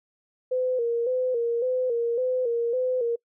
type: tone with vibrato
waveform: sine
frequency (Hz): 488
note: B4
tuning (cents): -21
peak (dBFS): -22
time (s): 0.51-3.16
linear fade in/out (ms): 10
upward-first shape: square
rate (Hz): 1.8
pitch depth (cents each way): 71
effects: noise-tail reverb RT60 0.1 s tail -25 dB re dry